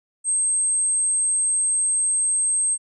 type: tone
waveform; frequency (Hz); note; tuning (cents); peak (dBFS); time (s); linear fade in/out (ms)
sine; 8372; C9; 0; -18; 0.24-2.78; 50
effects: none